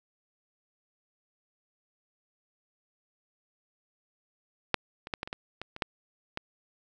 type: clicks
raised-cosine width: 0.3 ms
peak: -6 / -24 / -14 / -17 / -24 / -18 / -21 / -25 / -11 / -17 dBFS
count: 10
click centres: 4.743 / 5.071 / 5.138 / 5.231 / 5.275 / 5.329 / 5.616 / 5.764 / 5.822 / 6.374 s
effects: none